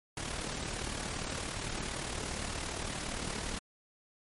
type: noise with amplitude modulation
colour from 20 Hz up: pink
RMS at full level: -35 dBFS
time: 0.17-3.59 s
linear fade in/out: 2 ms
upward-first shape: sine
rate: 37.4 Hz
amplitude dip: 55%
effects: MP3 48 kbps